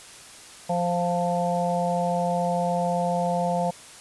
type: harmonic tone with a mistuned harmonic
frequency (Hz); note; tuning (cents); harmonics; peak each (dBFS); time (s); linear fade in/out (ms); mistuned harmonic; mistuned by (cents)
174.61; F3; 0; 1 / 3 / 4 / 5; -27 / -27 / -26 / -30; 0.69-3.71; 10; 5; +20
effects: white hiss -45 dBFS RMS until 4 s + resampled to 24000 Hz